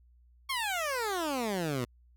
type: exponential sweep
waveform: 15% pulse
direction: down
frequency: 1115 to 116.54 Hz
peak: -24 dBFS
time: 0.49-1.85 s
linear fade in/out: 10 ms
effects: added 60 Hz sine -58 dBFS peak until 2.16 s